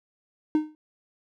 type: tone with exponential decay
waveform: triangle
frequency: 307.3 Hz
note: D#4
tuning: 21 cents flat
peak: -14 dBFS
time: 0.55-0.75 s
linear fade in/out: 1 ms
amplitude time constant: 43 ms
effects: none